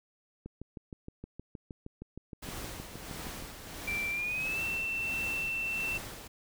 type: click train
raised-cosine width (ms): 3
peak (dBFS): -29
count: 20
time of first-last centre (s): 0.46-3.424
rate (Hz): 6.41
type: noise with tremolo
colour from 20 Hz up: pink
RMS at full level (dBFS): -41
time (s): 2.42-6.28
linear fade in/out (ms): 10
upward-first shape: sine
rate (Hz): 1.5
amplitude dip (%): 50
type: tone with pitch glide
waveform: sine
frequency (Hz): 2349 to 2683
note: D7 to E7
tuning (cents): 0 to +30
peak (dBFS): -31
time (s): 3.87-5.98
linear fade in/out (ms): 10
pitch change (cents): +230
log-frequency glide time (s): 4.11-4.62
effects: none